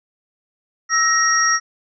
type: tone cluster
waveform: sine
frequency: 1317 / 1877 / 5630 Hz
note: E6 / A#6 / F8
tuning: -2 / +11 / +13 cents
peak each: -18 dBFS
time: 0.89-1.6 s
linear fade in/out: 50 ms
effects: none